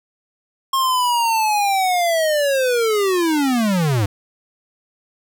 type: linear sweep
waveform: square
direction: down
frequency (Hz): 1078 to 94.8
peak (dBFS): -16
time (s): 0.73-4.06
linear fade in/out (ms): 5
effects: none